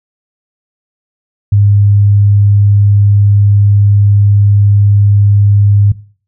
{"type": "tone", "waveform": "sine", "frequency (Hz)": 101.8, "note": "G#2", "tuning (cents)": -34, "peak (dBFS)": -4, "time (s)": [1.52, 5.92], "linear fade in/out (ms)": 5, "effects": ["noise-tail reverb RT60 0.4 s tail -18 dB re dry"]}